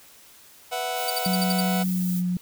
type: chord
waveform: sawtooth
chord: B suspended fourth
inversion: none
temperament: just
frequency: 493.9 / 658.5 / 740.8 Hz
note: B4 / E5 / F#5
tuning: 0 / -2 / +2 cents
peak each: -29 / -29 / -24 dBFS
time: 0.71-1.84 s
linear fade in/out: 20 ms
type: noise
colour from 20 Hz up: violet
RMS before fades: -35 dBFS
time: 0.94-2.23 s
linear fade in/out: 50 ms
type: tone bursts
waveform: sawtooth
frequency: 4630 Hz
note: D8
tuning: 25 cents flat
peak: -22 dBFS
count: 7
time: 1.08-1.606 s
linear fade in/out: 2 ms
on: 22 ms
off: 62 ms
type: tone with pitch glide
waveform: sine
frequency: 185 to 179.42 Hz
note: F#3 to F3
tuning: 0 to +47 cents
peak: -22 dBFS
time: 1.26-2.37 s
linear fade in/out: 2 ms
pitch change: -53 cents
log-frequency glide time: 1.81-2.18 s
effects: white hiss -51 dBFS RMS until 2.41 s